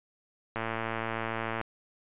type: click train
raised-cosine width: 0.5 ms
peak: -17 dBFS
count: 120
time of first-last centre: 0.56-1.613 s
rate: 113 Hz
effects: resampled to 8000 Hz